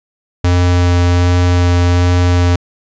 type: tone with vibrato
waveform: square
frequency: 88.4 Hz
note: F2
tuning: 22 cents sharp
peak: -9 dBFS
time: 0.44-2.56 s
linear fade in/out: 5 ms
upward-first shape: sine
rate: 1.3 Hz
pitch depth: 9 cents each way
effects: resampled to 16000 Hz